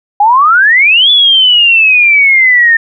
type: exponential two-way sweep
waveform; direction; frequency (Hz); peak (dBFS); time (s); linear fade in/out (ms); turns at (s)
sine; up then down; 800 to 3474 to 1808; -3; 0.2-2.77; 5; 1.1
effects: none